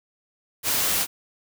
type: noise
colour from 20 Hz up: white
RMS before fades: -23 dBFS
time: 0.63-1.07 s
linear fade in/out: 50 ms
effects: none